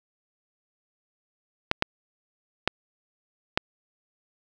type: clicks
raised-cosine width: 0.3 ms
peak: -4 dBFS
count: 4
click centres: 1.714 / 1.824 / 2.676 / 3.575 s
effects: none